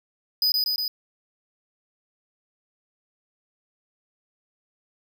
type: tone with echo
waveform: square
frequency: 4980 Hz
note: D#8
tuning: 1 cent sharp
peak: -19 dBFS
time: 0.42-0.52 s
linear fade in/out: 2 ms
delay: 120 ms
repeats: 3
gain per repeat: -2 dB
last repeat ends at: 0.88 s
effects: none